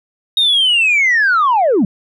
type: linear sweep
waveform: sine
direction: down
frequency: 3751 to 171.4 Hz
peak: -8 dBFS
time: 0.37-1.85 s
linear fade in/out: 2 ms
effects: tanh soft clip ceiling -7 dBFS